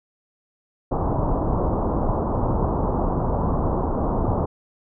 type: low-pass noise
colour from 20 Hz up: pink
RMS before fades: -22 dBFS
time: 0.91-4.46 s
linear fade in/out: 10 ms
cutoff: 1100 Hz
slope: 48 dB/octave
effects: none